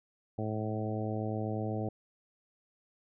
harmonic tone with a mistuned harmonic, 108.3 Hz, A2, 27 cents flat, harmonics 1 / 2 / 3 / 4 / 5 / 6 / 7, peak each -35 / -38 / -40 / -41 / -42 / -43 / -43 dBFS, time 0.38-1.89 s, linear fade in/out 5 ms, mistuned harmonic 1, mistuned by +17 cents, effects none

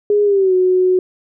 sine tone with pitch glide, 413.3 to 368.2 Hz, G#4 to F#4, -8 to -8 cents, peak -10 dBFS, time 0.1-0.99 s, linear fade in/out 2 ms, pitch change -200 cents, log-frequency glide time 0.24-0.54 s, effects none

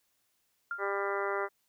sine tone with exponential decay, 1396.9 Hz, F6, in tune, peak -30 dBFS, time 0.71-0.97 s, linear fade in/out 2 ms, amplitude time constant 56 ms
harmonic tone, 199 Hz, G3, 26 cents sharp, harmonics 2 / 3 / 4 / 5 / 6 / 7 / 8 / 9 / 10, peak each -34 / -38 / -40 / -40 / -38 / -38 / -45 / -45 / -42 dBFS, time 0.78-1.49 s, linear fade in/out 50 ms
effects white hiss -75 dBFS RMS until 1.68 s

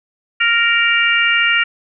harmonic tone, 466.2 Hz, A#4, in tune, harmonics 3 / 4 / 5 / 6, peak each -17 / -17 / -17 / -17 dBFS, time 0.4-1.64 s, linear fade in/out 10 ms, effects none

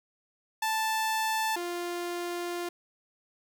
sawtooth tone pair in turn, 880 / 349.2 Hz, A5 / F4, 0 / 0 cents, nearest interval octave + major third, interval 1600 cents, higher first, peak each -23 / -28 dBFS, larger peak first, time 0.62-1.56 / 1.56-2.69 s, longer second, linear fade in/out 5 ms, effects none

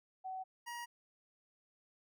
sine / 25% pulse tone pair in turn, 754 / 951.3 Hz, F#5 / A#5, +32 / +35 cents, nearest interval major third, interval 403 cents, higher second, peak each -40 / -39 dBFS, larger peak second, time 0.24-0.44 / 0.66-0.86 s, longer neither, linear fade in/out 20 ms, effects none

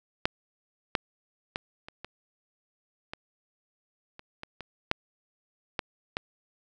clicks, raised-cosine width 0.3 ms, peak -7 / -7 / -14 / -26 / -23 / -20 / -28 / -22 / -23 / -7 / -12 / -13 dBFS, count 12, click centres 0.255 / 0.952 / 1.559 / 1.885 / 2.046 / 3.135 / 4.194 / 4.434 / 4.607 / 4.914 / 5.792 / 6.169 s, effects none

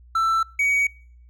triangle tone pair in turn, 1332 / 2256 Hz, E6 / C#7, +18 / +30 cents, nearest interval major sixth, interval 912 cents, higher second, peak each -16 dBFS, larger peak neither, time 0.15-0.43 / 0.59-0.87 s, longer neither, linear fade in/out 5 ms, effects noise-tail reverb RT60 0.6 s tail -26 dB re dry + added 60 Hz sine -46 dBFS peak until 1.29 s

